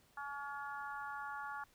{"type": "harmonic tone", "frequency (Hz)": 283.2, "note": "C#4", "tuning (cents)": 37, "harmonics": [3, 4, 5, 6], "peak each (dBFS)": [-46, -47, -46, -52], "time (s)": [0.17, 1.64], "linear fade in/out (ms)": 5, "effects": ["pink hiss -69 dBFS RMS until 1.74 s"]}